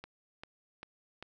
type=click train; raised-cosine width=0.3 ms; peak=-28 dBFS; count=4; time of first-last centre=0.04-1.226 s; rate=2.53 Hz; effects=none